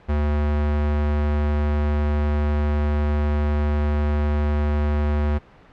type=tone; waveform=square; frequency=74 Hz; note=D2; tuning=14 cents sharp; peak=-19 dBFS; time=0.08-5.39 s; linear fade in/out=20 ms; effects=pink hiss -49 dBFS RMS until 5.72 s + low-pass 2000 Hz 12 dB/octave